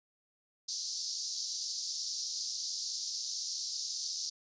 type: band-pass noise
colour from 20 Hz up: pink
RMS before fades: -38 dBFS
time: 0.68-4.3 s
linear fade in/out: 10 ms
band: 4500 to 6300 Hz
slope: 48 dB/octave
effects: resampled to 16000 Hz